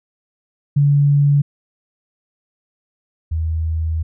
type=tone pair in turn; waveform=sine; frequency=143.2 / 80.37 Hz; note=D3 / E2; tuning=-43 / -43 cents; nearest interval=minor seventh; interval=1000 cents; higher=first; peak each=-10 / -17 dBFS; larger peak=first; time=0.76-1.42 / 3.31-4.03 s; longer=second; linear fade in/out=10 ms; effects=none